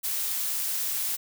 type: noise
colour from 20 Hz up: blue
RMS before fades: -29 dBFS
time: 0.03-1.17 s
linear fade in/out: 20 ms
effects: none